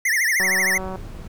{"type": "tone with vibrato", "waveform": "square", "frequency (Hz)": 1932, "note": "B6", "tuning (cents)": -39, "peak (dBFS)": -18, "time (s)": [0.05, 0.78], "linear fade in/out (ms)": 5, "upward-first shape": "triangle", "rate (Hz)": 13, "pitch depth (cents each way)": 210}
{"type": "click train", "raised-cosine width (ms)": 1, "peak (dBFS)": -18, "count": 106, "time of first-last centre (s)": [0.4, 0.959], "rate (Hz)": 188}
{"type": "noise", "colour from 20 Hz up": "brown", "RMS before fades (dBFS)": -35, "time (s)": [0.77, 1.28], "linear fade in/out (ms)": 10}
{"effects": []}